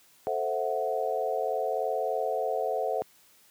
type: chord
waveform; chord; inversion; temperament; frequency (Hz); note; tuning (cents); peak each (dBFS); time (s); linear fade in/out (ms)
sine; F# half-diminished seventh; first; equal; 440 / 523.3 / 659.3 / 740; A4 / C5 / E5 / F#5; 0 / 0 / 0 / 0; -32; 0.27-3.02; 0
effects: white hiss -60 dBFS RMS until 3.5 s + high-pass 80 Hz 12 dB/octave